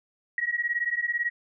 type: beating tone pair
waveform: sine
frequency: 1897 / 1915 Hz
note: A#6 / A#6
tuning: +30 / +46 cents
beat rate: 18 Hz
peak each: -28 dBFS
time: 0.38-1.3 s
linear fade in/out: 2 ms
effects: none